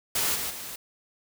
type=noise with level steps; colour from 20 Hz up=white; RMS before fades=-26 / -31 / -38 dBFS; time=0.15-0.76 s; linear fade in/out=5 ms; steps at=0.34 / 0.49 s; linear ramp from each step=20 ms; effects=none